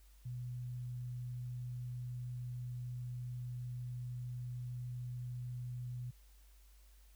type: tone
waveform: sine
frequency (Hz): 123.47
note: B2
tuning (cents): 0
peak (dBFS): -40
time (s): 0.25-6.11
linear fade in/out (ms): 10
effects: added 50 Hz sine -59 dBFS peak until 7.15 s + white hiss -70 dBFS RMS until 7.15 s